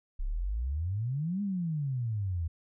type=exponential two-way sweep; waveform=sine; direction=up then down; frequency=31.18 to 207.7 to 79.5 Hz; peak=-29 dBFS; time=0.19-2.48 s; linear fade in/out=10 ms; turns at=1.42 s; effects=none